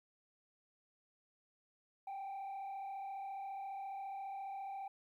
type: tone with frequency modulation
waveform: sine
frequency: 784 Hz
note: G5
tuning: in tune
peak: -39 dBFS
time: 2.07-4.88 s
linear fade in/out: 5 ms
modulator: 34.6 Hz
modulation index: 0.58
effects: tanh soft clip ceiling -41 dBFS + 13-bit